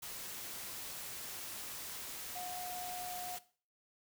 sine tone in noise, 722 Hz, F#5, 43 cents flat, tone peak -42 dBFS, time 2.35-3.37 s, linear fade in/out 10 ms, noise white, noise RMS -45 dBFS, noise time 0.02-3.39 s, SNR 0 dB, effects noise-tail reverb RT60 0.4 s tail -17 dB re dry

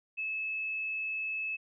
sine tone, 2600 Hz, E7, 24 cents flat, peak -32 dBFS, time 0.17-1.57 s, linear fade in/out 20 ms, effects none

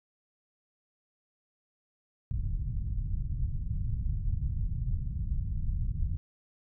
pink low-pass noise, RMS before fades -31 dBFS, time 2.31-6.17 s, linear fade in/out 0 ms, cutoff 130 Hz, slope 24 dB/octave, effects none

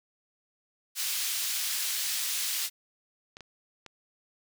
pink high-pass noise, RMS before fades -31 dBFS, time 0.95-2.7 s, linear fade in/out 50 ms, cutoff 3200 Hz, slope 12 dB/octave
clicks, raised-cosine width 0.2 ms, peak -27 dBFS, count 3, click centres 3.369 / 3.407 / 3.863 s
effects none

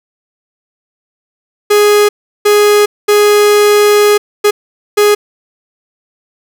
45% pulse tone bursts at uneven times, 415.3 Hz, G#4, in tune, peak -5 dBFS, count 5, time 1.7-2.09 / 2.45-2.86 / 3.08-4.18 / 4.44-4.51 / 4.97-5.15 s, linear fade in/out 10 ms, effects none

